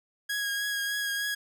sawtooth tone with vibrato, 1649 Hz, G#6, 13 cents flat, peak -25 dBFS, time 0.29-1.35 s, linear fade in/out 10 ms, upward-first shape triangle, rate 3.3 Hz, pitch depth 23 cents each way, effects none

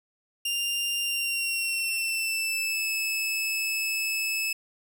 sawtooth tone with pitch glide, 2794 to 2607 Hz, F7 to E7, 0 to -20 cents, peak -23 dBFS, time 0.45-4.53 s, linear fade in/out 5 ms, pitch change -120 cents, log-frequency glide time 1-2.9 s, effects none

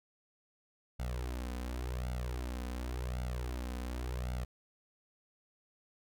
sawtooth tone with flanger, 61.74 Hz, B1, in tune, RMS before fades -38 dBFS, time 0.99-4.45 s, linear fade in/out 10 ms, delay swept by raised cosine 1.4 to 4 ms, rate 0.9 Hz, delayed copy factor +0.95, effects none

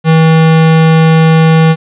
square tone, 160.8 Hz, E3, 43 cents flat, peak -4 dBFS, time 0.04-1.76 s, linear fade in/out 50 ms, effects resampled to 8000 Hz + 7-bit

